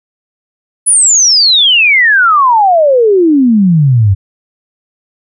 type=exponential sweep; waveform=sine; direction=down; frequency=10240 to 92.5 Hz; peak=-4 dBFS; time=0.86-4.15 s; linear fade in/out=20 ms; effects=none